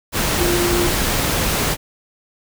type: tone in noise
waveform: sine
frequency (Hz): 349.2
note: F4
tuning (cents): 0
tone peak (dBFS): -18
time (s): 0.37-0.91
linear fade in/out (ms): 50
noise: pink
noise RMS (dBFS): -19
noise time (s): 0.12-1.77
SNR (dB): -2
effects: none